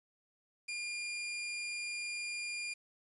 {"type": "tone", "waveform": "sawtooth", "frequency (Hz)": 2409, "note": "D7", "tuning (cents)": 43, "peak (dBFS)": -34, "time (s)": [0.68, 2.74], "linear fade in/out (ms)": 10, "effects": ["resampled to 24000 Hz", "10-bit"]}